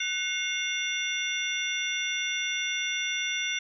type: tone cluster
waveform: sine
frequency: 1498 / 2153 / 2785 / 3523 / 5850 Hz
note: F#6 / C7 / F7 / A7 / F#8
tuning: +21 / +49 / -5 / +1 / -21 cents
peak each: -37 / -31 / -34 / -33 / -38 dBFS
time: 0-3.59 s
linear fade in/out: 5 ms
effects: none